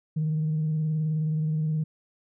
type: tone with vibrato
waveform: sine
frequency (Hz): 155.56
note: D#3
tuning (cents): 0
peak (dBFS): -22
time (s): 0.16-1.84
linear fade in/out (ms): 10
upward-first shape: square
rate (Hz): 19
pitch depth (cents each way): 27
effects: tanh soft clip ceiling -20 dBFS